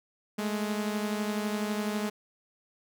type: beating tone pair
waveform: sawtooth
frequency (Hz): 208.8 / 220.8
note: G#3 / A3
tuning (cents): +10 / +6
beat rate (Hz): 12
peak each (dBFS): -26 / -32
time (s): 0.38-2.1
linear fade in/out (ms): 10
effects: none